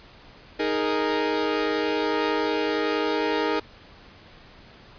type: chord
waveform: sawtooth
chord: D# suspended fourth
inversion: none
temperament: equal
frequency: 311.1 / 415.3 / 466.2 Hz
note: D#4 / G#4 / A#4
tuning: 0 / 0 / 0 cents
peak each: -23 dBFS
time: 0.59-3.6 s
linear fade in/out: 10 ms
effects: pink hiss -49 dBFS RMS until 4.98 s + resampled to 11025 Hz